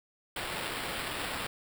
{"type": "noise with sample-and-hold", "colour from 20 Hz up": "blue", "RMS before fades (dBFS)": -36, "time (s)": [0.36, 1.47], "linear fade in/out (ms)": 5, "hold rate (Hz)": 6300, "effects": []}